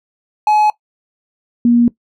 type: tone pair in turn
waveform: triangle / sine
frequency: 848 / 238 Hz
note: G#5 / A#3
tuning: +36 / +36 cents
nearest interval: octave + minor seventh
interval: 2200 cents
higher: first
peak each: -7 dBFS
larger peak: neither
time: 0.47-0.7 / 1.65-1.88 s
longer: neither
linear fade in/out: 2 ms
effects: noise-tail reverb RT60 0.1 s tail -19 dB re dry